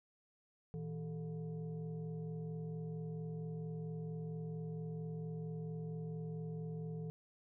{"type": "tone with frequency modulation", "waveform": "sine", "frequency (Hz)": 161.2, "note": "E3", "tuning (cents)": -38, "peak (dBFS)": -40, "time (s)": [0.74, 7.1], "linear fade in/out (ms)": 0, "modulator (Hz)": 278, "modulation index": 0.77, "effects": []}